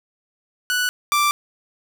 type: tone pair in turn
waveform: sawtooth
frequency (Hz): 1480 / 1174.7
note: F#6 / D6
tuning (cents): 0 / 0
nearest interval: major third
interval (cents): 400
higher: first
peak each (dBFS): -15 / -12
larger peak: second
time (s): 0.7-0.89 / 1.12-1.31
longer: neither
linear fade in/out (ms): 0
effects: none